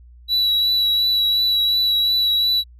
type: tone with vibrato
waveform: triangle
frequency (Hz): 3924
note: B7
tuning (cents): -12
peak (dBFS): -14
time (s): 0.28-2.64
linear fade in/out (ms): 50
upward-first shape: triangle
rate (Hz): 2.8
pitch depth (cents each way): 21
effects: added 60 Hz sine -42 dBFS peak until 2.79 s